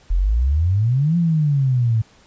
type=exponential two-way sweep; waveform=sine; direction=up then down; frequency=40.35 to 174.7 to 108.7 Hz; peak=-14 dBFS; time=0.1-2.02 s; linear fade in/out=10 ms; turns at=1.17 s; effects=pink hiss -52 dBFS RMS until 2.26 s + resampled to 16000 Hz